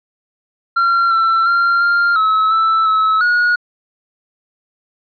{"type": "tone with pitch steps", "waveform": "triangle", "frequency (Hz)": [1373, 1342, 1383, 1396, 1292, 1321, 1296, 1448], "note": ["F6", "E6", "F6", "F6", "E6", "E6", "E6", "F#6"], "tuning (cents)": [-30, 31, -17, -1, -35, 3, -30, -38], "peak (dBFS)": -9, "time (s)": [0.76, 3.56], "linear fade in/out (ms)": 10, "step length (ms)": 350, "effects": ["resampled to 11025 Hz"]}